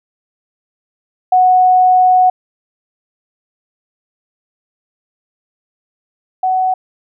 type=tone pair in turn; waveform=sine; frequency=737 / 746.9 Hz; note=F#5 / F#5; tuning=-7 / +16 cents; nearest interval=unison; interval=23 cents; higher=second; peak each=-6 / -11 dBFS; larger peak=first; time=1.32-2.3 / 6.43-6.74 s; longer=first; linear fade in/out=5 ms; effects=none